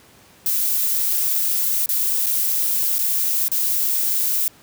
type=noise with dropouts; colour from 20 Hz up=violet; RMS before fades=-20 dBFS; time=0.46-4.48 s; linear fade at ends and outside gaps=1 ms; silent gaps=1.86-1.89 / 2.261-2.266 / 2.983-2.99 / 3.482-3.516 s; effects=pink hiss -50 dBFS RMS until 4.62 s + high-pass 80 Hz 12 dB/octave